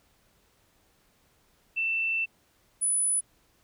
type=tone pair in turn; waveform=sine; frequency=2672 / 9949 Hz; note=E7 / D#9; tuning=+23 / -1 cents; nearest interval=octave + major seventh; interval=2276 cents; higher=second; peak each=-25 / -23 dBFS; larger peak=second; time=1.76-2.26 / 2.81-3.21 s; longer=first; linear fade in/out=20 ms; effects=pink hiss -66 dBFS RMS until 3.63 s